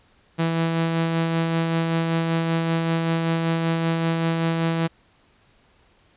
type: tone with tremolo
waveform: sawtooth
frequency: 164.81 Hz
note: E3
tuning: in tune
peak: -15 dBFS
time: 0.38-4.88 s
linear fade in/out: 20 ms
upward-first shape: sine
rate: 5.2 Hz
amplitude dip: 30%
effects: pink hiss -59 dBFS RMS until 6.16 s + resampled to 8000 Hz